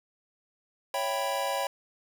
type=chord; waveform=square; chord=C# half-diminished seventh; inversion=none; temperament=equal; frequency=554.4 / 659.3 / 784 / 987.8 Hz; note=C#5 / E5 / G5 / B5; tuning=0 / 0 / 0 / 0 cents; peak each=-33 / -37 / -34 / -34 dBFS; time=0.94-1.67 s; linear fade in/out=2 ms; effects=none